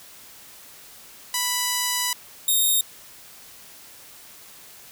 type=tone pair in turn; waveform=5% pulse; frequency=987.8 / 3705 Hz; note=B5 / A#7; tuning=0 / -11 cents; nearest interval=octave + major seventh; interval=2289 cents; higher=second; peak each=-10 dBFS; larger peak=neither; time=1.34-2.13 / 2.48-2.81 s; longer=first; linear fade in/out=2 ms; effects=white hiss -46 dBFS RMS until 4.91 s